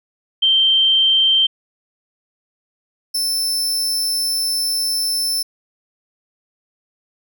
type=tone pair in turn; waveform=sine / sawtooth; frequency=3136 / 5299 Hz; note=G7 / E8; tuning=0 / +8 cents; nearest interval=major sixth; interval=908 cents; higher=second; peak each=-11 / -15 dBFS; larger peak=first; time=0.42-1.47 / 3.14-5.43 s; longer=second; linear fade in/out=10 ms; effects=none